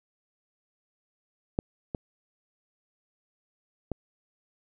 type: clicks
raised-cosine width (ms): 2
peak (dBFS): -12 / -18 / -17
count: 3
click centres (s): 1.589 / 1.948 / 3.917
effects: none